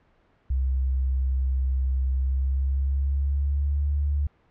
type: tone with pitch glide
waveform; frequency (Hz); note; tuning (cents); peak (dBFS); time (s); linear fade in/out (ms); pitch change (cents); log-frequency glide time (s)
sine; 65.41 to 72.16; C2 to D2; 0 to -30; -21; 0.5-4.27; 5; +170; 2.14-3.88
effects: pink hiss -63 dBFS RMS until 4.5 s + low-pass 2000 Hz 12 dB/octave